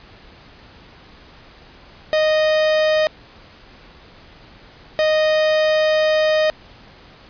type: tone bursts at uneven times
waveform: 45% pulse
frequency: 620 Hz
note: D#5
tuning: 6 cents flat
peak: -14 dBFS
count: 2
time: 2.13-3.07 / 4.99-6.5 s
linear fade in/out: 0 ms
effects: pink hiss -45 dBFS RMS until 7.29 s + resampled to 11025 Hz